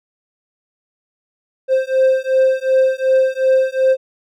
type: beating tone pair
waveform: triangle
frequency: 523.3 / 526 Hz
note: C5 / C5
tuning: 0 / +9 cents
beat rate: 2.7 Hz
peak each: -13 dBFS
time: 1.68-3.97 s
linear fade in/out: 50 ms
effects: none